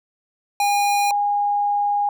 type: tone pair in turn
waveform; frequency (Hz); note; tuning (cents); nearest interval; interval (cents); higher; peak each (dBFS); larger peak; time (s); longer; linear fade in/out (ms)
square / sine; 814 / 818.3; G#5 / G#5; -35 / -26; unison; 9; second; -17; neither; 0.6-1.11 / 1.11-2.09; second; 2
effects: none